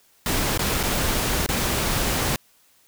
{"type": "noise with dropouts", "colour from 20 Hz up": "pink", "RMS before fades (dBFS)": -23, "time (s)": [0.26, 2.36], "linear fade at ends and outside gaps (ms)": 1, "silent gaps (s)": [[0.576, 0.592], [0.83, 0.835], [1.463, 1.489]], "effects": ["white hiss -59 dBFS RMS until 2.87 s"]}